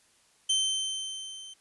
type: tone with level ramp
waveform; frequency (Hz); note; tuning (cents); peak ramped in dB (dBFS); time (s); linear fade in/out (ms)
sawtooth; 3100; G7; -20; -19 to -40; 0.49-1.54; 10
effects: white hiss -64 dBFS RMS until 1.6 s + resampled to 24000 Hz